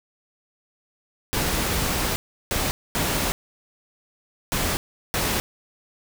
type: noise bursts at uneven times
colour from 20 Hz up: pink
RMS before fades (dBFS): -24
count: 5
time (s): 1.33-2.16 / 2.51-2.71 / 2.95-3.32 / 4.52-4.77 / 5.14-5.4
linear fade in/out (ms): 0
effects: none